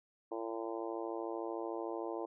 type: harmonic tone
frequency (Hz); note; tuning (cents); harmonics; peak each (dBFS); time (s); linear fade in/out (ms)
113.4; A#2; -47; 3 / 4 / 5 / 6 / 7 / 8 / 9; -41 / -43 / -45 / -47 / -48 / -49 / -50; 0.31-2.26; 10
effects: none